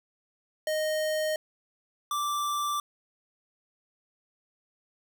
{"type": "tone pair in turn", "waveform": "square", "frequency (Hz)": [620, 1172.6], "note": ["D#5", "D6"], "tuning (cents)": [-6, -3], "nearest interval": "major seventh", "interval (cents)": 1103, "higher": "second", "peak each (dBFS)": [-27, -28], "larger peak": "first", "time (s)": [[0.67, 1.36], [2.11, 2.8]], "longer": "neither", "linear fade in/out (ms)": 2, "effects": []}